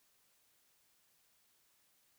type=silence; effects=white hiss -73 dBFS RMS until 2.18 s